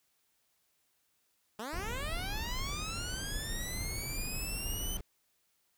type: linear sweep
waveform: 10% pulse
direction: up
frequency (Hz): 202.1 to 3067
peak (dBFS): -30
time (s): 1.59-4.97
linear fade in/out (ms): 2
type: noise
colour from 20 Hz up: brown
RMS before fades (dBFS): -39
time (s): 1.73-5.01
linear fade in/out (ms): 5
effects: white hiss -75 dBFS RMS until 5.77 s